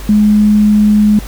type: tone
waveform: sine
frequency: 210.2 Hz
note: G#3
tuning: 21 cents sharp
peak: -5 dBFS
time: 0.09-1.19 s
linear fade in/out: 2 ms
effects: added 50 Hz sine -24 dBFS peak until 1.27 s + pink hiss -32 dBFS RMS until 1.27 s